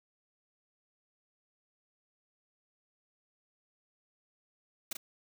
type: noise with echo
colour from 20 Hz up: white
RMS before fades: -36 dBFS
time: 4.91-4.93 s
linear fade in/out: 5 ms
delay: 40 ms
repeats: 1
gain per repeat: -5 dB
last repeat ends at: 4.97 s
effects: none